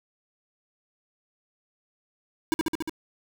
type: tone with echo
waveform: square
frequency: 321.1 Hz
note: E4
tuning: 45 cents flat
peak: -20 dBFS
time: 2.52-2.54 s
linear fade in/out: 0 ms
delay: 71 ms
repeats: 5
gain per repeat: -2 dB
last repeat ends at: 2.895 s
effects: none